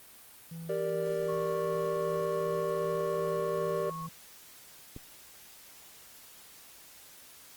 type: tone with tremolo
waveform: triangle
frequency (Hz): 164.81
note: E3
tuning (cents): 0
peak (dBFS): -37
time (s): 0.51-4.09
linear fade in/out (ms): 5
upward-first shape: sine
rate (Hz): 2.6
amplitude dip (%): 30
type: chord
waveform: triangle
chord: G minor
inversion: none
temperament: equal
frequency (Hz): 392 / 466.2 / 587.3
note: G4 / Bb4 / D5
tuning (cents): 0 / 0 / 0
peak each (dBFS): -32 / -32 / -32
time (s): 0.69-3.9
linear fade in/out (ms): 5
type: tone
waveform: sine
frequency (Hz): 1100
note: C#6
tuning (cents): -14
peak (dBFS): -38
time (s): 1.28-4.07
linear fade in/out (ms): 10
type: click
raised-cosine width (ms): 3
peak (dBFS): -29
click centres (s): 4.964
effects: white hiss -53 dBFS RMS until 7.56 s + Opus 32 kbps